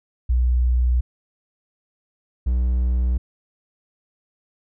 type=tone pair in turn; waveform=sine / triangle; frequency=61.4 / 61.66 Hz; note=B1 / B1; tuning=-9 / -2 cents; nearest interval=unison; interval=7 cents; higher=second; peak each=-15 dBFS; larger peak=neither; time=0.29-1.01 / 2.46-3.18 s; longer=neither; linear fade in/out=10 ms; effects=none